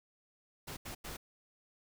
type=noise bursts at uneven times; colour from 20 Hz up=pink; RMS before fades=-44 dBFS; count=3; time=0.67-0.77 / 0.85-0.95 / 1.04-1.17 s; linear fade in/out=10 ms; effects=none